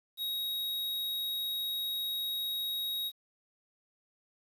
square tone, 3789 Hz, A#7, 27 cents sharp, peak -33 dBFS, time 0.17-3.12 s, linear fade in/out 50 ms, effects 10-bit

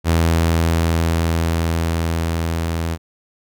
sawtooth tone with level ramp, 82.7 Hz, E2, 6 cents sharp, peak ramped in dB -9 to -16 dBFS, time 0.04-2.98 s, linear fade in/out 50 ms, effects none

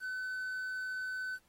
triangle tone with quantisation, 1513 Hz, F#6, 38 cents sharp, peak -34 dBFS, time 0-1.39 s, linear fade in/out 50 ms, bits 10, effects pink hiss -71 dBFS RMS until 1.48 s + AAC 48 kbps

